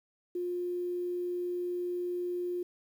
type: tone with quantisation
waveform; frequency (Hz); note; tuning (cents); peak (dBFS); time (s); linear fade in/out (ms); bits
sine; 354.9; F4; +28; -31; 0.35-2.63; 5; 10
effects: none